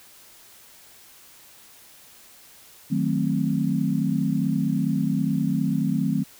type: chord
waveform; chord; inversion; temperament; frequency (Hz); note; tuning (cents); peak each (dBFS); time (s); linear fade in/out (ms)
sine; D# diminished seventh; none; equal with one note detuned; 155.56 / 185 / 220 / 262.7; D#3 / F#3 / A3 / C4; 0 / 0 / 0 / +7; -26; 2.9-6.24; 20
effects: white hiss -50 dBFS RMS until 6.39 s